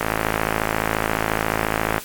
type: click train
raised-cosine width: 0.5 ms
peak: -4 dBFS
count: 108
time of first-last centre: 0.01-1.981 s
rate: 54.3 Hz
effects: white hiss -37 dBFS RMS until 2.04 s + AAC 64 kbps